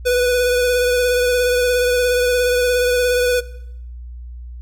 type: tone with vibrato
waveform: square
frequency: 493.9 Hz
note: B4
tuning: in tune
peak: -14 dBFS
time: 0.05-3.41 s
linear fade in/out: 20 ms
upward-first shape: triangle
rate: 17 Hz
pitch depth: 24 cents each way
effects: noise-tail reverb RT60 0.8 s tail -20 dB re dry + added 60 Hz sine -30 dBFS peak until 4.61 s